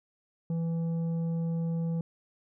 sine tone with tanh clipping, 165.9 Hz, E3, 11 cents sharp, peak -29 dBFS, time 0.5-2.01 s, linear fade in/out 2 ms, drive 7 dB, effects none

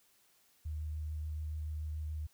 sine tone with vibrato, 76.9 Hz, D#2, 20 cents flat, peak -36 dBFS, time 0.65-2.27 s, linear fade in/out 10 ms, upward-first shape sine, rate 6.9 Hz, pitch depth 12 cents each way, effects white hiss -69 dBFS RMS until 2.33 s

